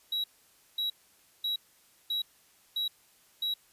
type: tone bursts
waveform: triangle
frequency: 3877 Hz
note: B7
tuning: 33 cents flat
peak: -27 dBFS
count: 6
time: 0.12-3.54 s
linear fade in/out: 5 ms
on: 120 ms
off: 540 ms
effects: white hiss -63 dBFS RMS until 3.72 s + resampled to 32000 Hz